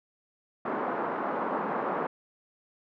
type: band-pass noise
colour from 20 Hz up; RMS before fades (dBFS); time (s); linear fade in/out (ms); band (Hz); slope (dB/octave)
white; -31; 0.65-2.07; 5; 200 to 1200; 24
effects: none